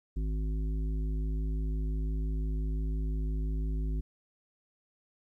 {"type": "harmonic tone", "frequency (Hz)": 52.9, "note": "G#1", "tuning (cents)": 33, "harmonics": [1, 3, 5, 7], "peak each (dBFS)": [-29, -40, -44, -50], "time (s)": [0.16, 4.01], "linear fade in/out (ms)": 10, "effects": ["12-bit"]}